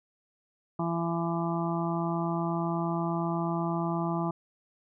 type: harmonic tone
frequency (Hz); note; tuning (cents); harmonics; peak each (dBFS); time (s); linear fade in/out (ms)
168.3; E3; +36; 1 / 2 / 4 / 5 / 6 / 7; -30 / -33 / -36 / -37 / -38 / -38; 0.79-4.31; 5
effects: none